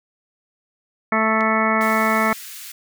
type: harmonic tone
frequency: 220 Hz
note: A3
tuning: in tune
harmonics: 1 / 2 / 3 / 4 / 5 / 6 / 8 / 9 / 10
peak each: -22 / -28 / -24 / -26 / -24 / -22 / -26 / -28 / -25 dBFS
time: 1.12-2.33 s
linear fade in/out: 2 ms
type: clicks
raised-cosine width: 0.2 ms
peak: -19 dBFS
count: 2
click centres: 1.408 / 1.81 s
type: high-pass noise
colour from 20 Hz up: white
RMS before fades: -36 dBFS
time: 1.81-2.72 s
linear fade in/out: 5 ms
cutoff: 1500 Hz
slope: 24 dB/octave
effects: none